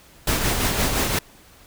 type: noise with tremolo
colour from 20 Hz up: pink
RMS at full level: -20 dBFS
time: 0.27-1.19 s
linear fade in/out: 5 ms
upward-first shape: sine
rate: 5.8 Hz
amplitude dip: 40%
effects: pink hiss -50 dBFS RMS until 1.66 s